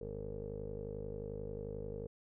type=tone with low-pass filter; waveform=15% pulse; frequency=51.3 Hz; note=G#1; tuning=21 cents flat; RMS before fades=-43 dBFS; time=0.01-2.07 s; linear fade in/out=5 ms; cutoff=450 Hz; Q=8.1; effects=none